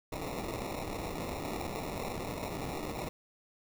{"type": "noise with sample-and-hold", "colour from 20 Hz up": "violet", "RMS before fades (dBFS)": -38, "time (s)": [0.12, 3.09], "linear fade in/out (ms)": 5, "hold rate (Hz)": 1575, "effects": []}